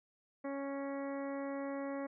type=harmonic tone; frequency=277.2 Hz; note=C#4; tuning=in tune; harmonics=1 / 2 / 3 / 4 / 5 / 6 / 7 / 8; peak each=-40 / -41 / -50 / -50 / -56 / -57 / -54 / -59 dBFS; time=0.44-2.07 s; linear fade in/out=10 ms; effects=none